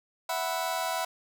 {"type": "chord", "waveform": "sawtooth", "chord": "E suspended second", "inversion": "none", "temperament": "just", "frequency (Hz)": [659.3, 741.7, 988.9], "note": ["E5", "F#5", "B5"], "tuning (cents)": [0, 4, 2], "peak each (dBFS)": -29, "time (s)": [0.29, 1.05], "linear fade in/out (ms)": 5, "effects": []}